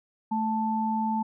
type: tone pair together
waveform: sine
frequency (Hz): 220 / 880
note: A3 / A5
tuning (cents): 0 / 0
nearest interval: 2 octaves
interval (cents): 2400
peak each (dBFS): -27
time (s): 0.31-1.23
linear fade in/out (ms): 10
effects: none